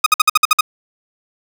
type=tone bursts; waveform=sawtooth; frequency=1247 Hz; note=D#6; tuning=3 cents sharp; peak=-3 dBFS; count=8; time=0.04-0.609 s; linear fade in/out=5 ms; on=23 ms; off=55 ms; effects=none